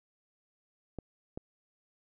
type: clicks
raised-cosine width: 2 ms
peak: -25 dBFS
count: 2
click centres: 0.987 / 1.375 s
effects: none